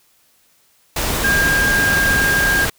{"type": "tone in noise", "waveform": "sine", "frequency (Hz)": 1611, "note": "G6", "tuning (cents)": 47, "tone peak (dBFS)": -14, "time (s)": [1.24, 2.65], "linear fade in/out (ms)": 5, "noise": "pink", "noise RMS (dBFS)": -20, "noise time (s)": [0.96, 2.7], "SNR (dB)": 3, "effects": ["white hiss -57 dBFS RMS until 2.78 s"]}